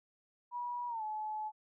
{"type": "tone with pitch glide", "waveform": "sine", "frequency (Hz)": [969, 858.3], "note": ["B5", "A5"], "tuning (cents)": [-33, -43], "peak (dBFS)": -36, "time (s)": [0.51, 1.52], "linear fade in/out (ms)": 50, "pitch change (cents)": -210, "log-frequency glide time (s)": [0.88, 1.03], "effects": []}